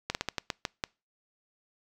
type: slowing click train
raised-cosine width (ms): 0.2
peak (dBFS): -12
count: 8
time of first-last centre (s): 0.1-0.839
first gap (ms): 49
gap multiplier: 1.25
effects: noise-tail reverb RT60 0.3 s tail -26 dB re dry